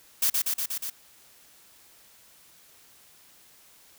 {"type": "noise with echo", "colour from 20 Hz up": "blue", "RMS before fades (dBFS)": -23, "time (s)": [0.22, 0.3], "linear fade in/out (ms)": 5, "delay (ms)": 120, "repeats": 5, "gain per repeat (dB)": -2, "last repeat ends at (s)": 0.9, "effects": ["white hiss -56 dBFS RMS until 3.98 s"]}